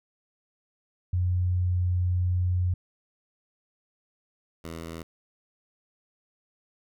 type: tone pair in turn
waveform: sine / 10% pulse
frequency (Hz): 89.9 / 82.32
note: F#2 / E2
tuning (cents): -49 / -2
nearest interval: major second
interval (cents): 153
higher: first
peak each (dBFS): -22 / -28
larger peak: first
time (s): 1.13-2.74 / 4.64-5.03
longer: first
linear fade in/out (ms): 5
effects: none